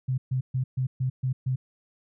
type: tone bursts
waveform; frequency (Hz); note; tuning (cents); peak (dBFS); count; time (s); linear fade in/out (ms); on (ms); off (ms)
sine; 129.3; C3; -20; -23; 7; 0.08-1.56; 10; 100; 130
effects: none